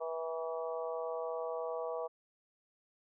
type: harmonic tone with a mistuned harmonic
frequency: 163 Hz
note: E3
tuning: 19 cents flat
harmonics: 3 / 4 / 5 / 6 / 7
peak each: -38 / -40 / -47 / -47 / -46 dBFS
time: 0-2.08 s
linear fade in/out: 20 ms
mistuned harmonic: 6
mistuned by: -19 cents
effects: none